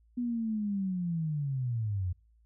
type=linear sweep; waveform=sine; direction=down; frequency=246.9 to 85.7 Hz; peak=-29 dBFS; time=0.17-2.13 s; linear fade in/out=10 ms; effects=noise-tail reverb RT60 0.4 s tail -26 dB re dry + added 56 Hz sine -61 dBFS peak until 2.45 s